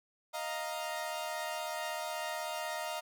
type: chord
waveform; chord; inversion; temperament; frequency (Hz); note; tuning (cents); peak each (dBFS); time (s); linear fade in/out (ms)
sawtooth; Eb suspended second; none; equal; 622.3 / 698.5 / 932.3; Eb5 / F5 / Bb5; 0 / 0 / 0; -36 / -37 / -37; 0.33-3.01; 20
effects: none